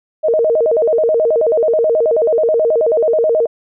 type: tone with vibrato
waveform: sine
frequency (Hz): 538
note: C5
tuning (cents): +48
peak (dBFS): -10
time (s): 0.23-3.47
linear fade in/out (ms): 20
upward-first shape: square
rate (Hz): 9.3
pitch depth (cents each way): 260
effects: none